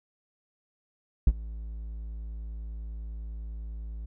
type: tone with ADSR envelope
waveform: triangle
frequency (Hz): 55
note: A1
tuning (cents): 0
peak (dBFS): -11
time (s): 1.27-4.06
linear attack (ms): 4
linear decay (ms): 43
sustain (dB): -22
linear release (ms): 8
effects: none